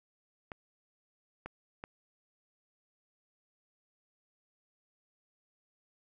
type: clicks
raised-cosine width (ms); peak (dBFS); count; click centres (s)
0.5; -26; 3; 0.518 / 1.46 / 1.839
effects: none